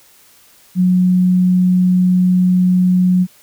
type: tone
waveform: sine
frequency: 182.1 Hz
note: F#3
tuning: 27 cents flat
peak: -9 dBFS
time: 0.75-3.27 s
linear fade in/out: 50 ms
effects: white hiss -48 dBFS RMS until 3.42 s